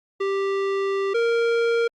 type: tone pair in turn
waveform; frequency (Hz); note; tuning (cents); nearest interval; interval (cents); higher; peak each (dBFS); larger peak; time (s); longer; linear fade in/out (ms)
square; 392.4 / 465.3; G4 / A#4; +2 / -3; minor third; 295; second; -22 / -19; second; 0.2-1.14 / 1.14-1.88; first; 10
effects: low-pass 3000 Hz 12 dB/octave + Opus 48 kbps